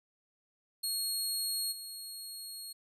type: tone with level steps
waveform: 20% pulse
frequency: 4298 Hz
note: C8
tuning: 46 cents sharp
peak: -26 / -36 dBFS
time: 0.83-2.73 s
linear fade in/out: 10 ms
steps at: 1.71 s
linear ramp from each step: 20 ms
effects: resampled to 32000 Hz